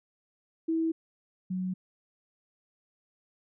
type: tone pair in turn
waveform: sine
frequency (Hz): 325.2 / 184.88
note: E4 / F#3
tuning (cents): -23 / -1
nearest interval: minor seventh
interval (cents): 978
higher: first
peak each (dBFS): -25 / -29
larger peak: first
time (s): 0.68-0.92 / 1.5-1.74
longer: neither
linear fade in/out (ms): 10
effects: none